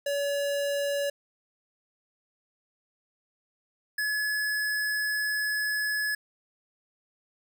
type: tone pair in turn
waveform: square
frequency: 568 / 1702.1 Hz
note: C#5 / G#6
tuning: +42 / +42 cents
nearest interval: octave + perfect fifth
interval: 1900 cents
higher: second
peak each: -27 dBFS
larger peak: neither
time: 0.06-1.1 / 3.98-6.15 s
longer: second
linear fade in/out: 5 ms
effects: 10-bit